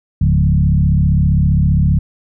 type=tone with frequency modulation; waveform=sine; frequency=114.8 Hz; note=A#2; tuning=26 cents flat; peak=-9 dBFS; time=0.21-1.99 s; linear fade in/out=5 ms; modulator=35.2 Hz; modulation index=1.8; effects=none